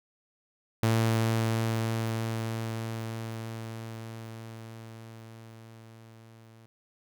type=tone with level ramp; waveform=sawtooth; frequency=112.9 Hz; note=A2; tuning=45 cents sharp; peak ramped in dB=-18 to -48 dBFS; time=0.83-6.66 s; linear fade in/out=0 ms; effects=none